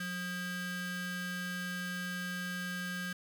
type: ring-modulated tone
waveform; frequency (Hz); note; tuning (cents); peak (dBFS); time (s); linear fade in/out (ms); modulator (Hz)
45% pulse; 713; F5; +36; -33; 0-3.13; 5; 894
effects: none